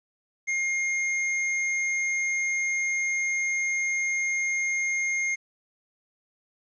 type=tone; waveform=square; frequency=2130 Hz; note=C7; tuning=30 cents sharp; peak=-25 dBFS; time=0.47-5.36 s; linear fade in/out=20 ms; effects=resampled to 16000 Hz + 10-bit